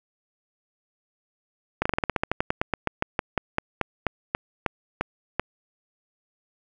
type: slowing click train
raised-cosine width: 0.5 ms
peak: -7 dBFS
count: 25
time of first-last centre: 1.82-5.396 s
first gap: 35 ms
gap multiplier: 1.11
effects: none